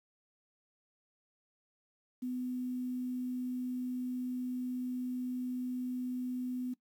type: tone with quantisation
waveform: sine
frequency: 250.9 Hz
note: B3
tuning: 28 cents sharp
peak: -34 dBFS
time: 2.22-6.74 s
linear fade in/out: 10 ms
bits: 10
effects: noise-tail reverb RT60 0.1 s tail -18 dB re dry